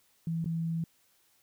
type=tone with dropouts; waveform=sine; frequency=164.81 Hz; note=E3; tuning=in tune; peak=-29 dBFS; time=0.27-0.84 s; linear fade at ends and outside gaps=2 ms; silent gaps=0.444-0.458 s; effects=white hiss -68 dBFS RMS until 1.42 s